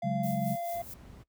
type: tone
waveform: triangle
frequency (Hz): 688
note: F5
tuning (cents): -26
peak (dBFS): -31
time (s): 0.02-0.82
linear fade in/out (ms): 5
type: chord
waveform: sine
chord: C# suspended fourth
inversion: none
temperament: equal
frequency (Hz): 138.59 / 185 / 207.7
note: C#3 / F#3 / G#3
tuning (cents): 0 / 0 / 0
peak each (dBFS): -33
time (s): 0.03-0.56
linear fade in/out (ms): 20
type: noise with tremolo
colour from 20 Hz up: violet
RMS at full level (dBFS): -43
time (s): 0.23-0.94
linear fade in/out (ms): 5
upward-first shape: sine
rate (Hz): 4.6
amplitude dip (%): 60
type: noise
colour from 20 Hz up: brown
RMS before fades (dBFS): -46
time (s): 0.73-1.24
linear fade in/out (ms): 20
effects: noise-tail reverb RT60 0.1 s tail -18 dB re dry + high-pass 60 Hz 12 dB/octave